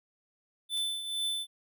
square tone with tremolo, 3520 Hz, A7, in tune, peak -29 dBFS, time 0.69-1.47 s, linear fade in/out 50 ms, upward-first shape triangle, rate 2.2 Hz, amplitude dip 65%
white noise with exponential decay, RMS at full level -47 dBFS, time 0.77-0.87 s, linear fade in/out 2 ms, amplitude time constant 21 ms
effects none

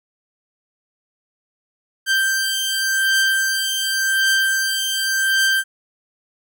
sawtooth beating tone pair, 1568 / 1568.89 Hz, G6 / G6, 0 / +1 cents, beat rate 0.89 Hz, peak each -15 / -18 dBFS, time 2.06-5.64 s, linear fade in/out 50 ms, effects none

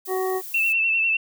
violet noise, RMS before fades -36 dBFS, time 0.05-0.73 s, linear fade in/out 10 ms
harmonic tone, 374.6 Hz, F#4, 21 cents sharp, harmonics 1 / 2 / 3 / 5, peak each -23 / -29 / -33 / -37 dBFS, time 0.07-0.42 s, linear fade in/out 50 ms
sine tone with vibrato, 2672 Hz, E7, 23 cents sharp, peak -18 dBFS, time 0.54-1.17 s, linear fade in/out 5 ms, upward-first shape sine, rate 10 Hz, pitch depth 38 cents each way
effects none

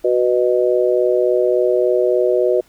harmonic tone, 123.47 Hz, B2, in tune, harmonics 3 / 4 / 5, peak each -16 / -17 / -18 dBFS, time 0.04-2.61 s, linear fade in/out 10 ms, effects pink hiss -53 dBFS RMS until 2.68 s

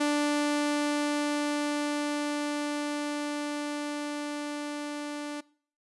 sawtooth tone with level ramp, 293.7 Hz, D4, in tune, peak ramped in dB -20 to -30 dBFS, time 0-5.41 s, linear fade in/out 10 ms, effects noise-tail reverb RT60 0.5 s tail -22 dB re dry + resampled to 24000 Hz

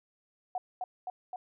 sine tone with echo, 735 Hz, F#5, 12 cents flat, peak -30 dBFS, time 0.55-0.58 s, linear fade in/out 2 ms, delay 260 ms, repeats 3, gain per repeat -2 dB, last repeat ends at 1.36 s, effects none

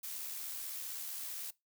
blue noise with amplitude modulation, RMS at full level -41 dBFS, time 0.03-1.51 s, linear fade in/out 10 ms, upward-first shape sine, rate 75.7 Hz, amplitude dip 30%, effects noise-tail reverb RT60 0.2 s tail -21 dB re dry

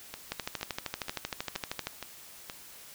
two click trains, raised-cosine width 0.2 ms, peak -15 / -20 dBFS, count 21 / 6, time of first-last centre 0.32-1.87 / 0.14-2.498 s, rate 12.9 / 2.12 Hz, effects white hiss -50 dBFS RMS until 2.94 s

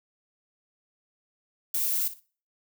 violet noise with echo, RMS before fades -27 dBFS, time 1.74-2.08 s, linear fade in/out 5 ms, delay 59 ms, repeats 2, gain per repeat -14 dB, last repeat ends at 2.198 s, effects noise-tail reverb RT60 0.4 s tail -21 dB re dry

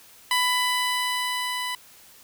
15% pulse tone with level ramp, 996 Hz, B5, 14 cents sharp, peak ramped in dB -13 to -21 dBFS, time 0.31-1.75 s, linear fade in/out 2 ms, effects white hiss -51 dBFS RMS until 2.23 s

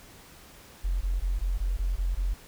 sine tone bursts, 44.37 Hz, F1, 28 cents sharp, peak -24 dBFS, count 8, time 0.84-2.34 s, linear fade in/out 10 ms, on 170 ms, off 20 ms, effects pink hiss -51 dBFS RMS until 2.47 s

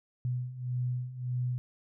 sine beating tone pair, 123.5 / 125.2 Hz, B2 / B2, 0 / +24 cents, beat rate 1.7 Hz, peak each -36 / -32 dBFS, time 0.25-1.58 s, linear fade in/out 0 ms, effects none

